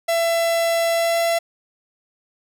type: tone with pitch glide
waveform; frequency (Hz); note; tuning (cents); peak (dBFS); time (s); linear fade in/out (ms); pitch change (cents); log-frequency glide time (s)
45% pulse; 670 to 673.9; E5 to E5; +28 to +38; -17; 0.08-1.39; 10; +10; 0.93-1.17
effects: none